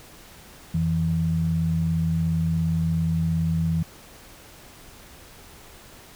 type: tone pair together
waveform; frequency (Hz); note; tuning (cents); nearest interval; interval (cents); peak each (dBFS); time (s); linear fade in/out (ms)
sine; 86.86 / 164.1; F2 / E3; -9 / -8; major seventh; 1101; -27 / -21; 0.74-3.83; 5
effects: pink hiss -47 dBFS RMS until 6.15 s